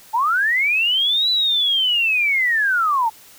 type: linear two-way sweep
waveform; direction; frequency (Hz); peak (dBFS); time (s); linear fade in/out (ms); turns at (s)
sine; up then down; 854 to 3999 to 854; -15; 0.13-3.1; 20; 1.3
effects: white hiss -46 dBFS RMS until 3.38 s